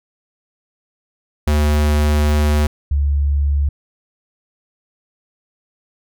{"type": "tone pair in turn", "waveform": ["square", "sine"], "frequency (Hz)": [74.7, 71.29], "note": ["D2", "C#2"], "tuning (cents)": [30, 49], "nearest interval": "minor second", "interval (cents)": 81, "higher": "first", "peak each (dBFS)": -13, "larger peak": "neither", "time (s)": [[1.47, 2.67], [2.91, 3.69]], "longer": "first", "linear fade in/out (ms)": 5, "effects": []}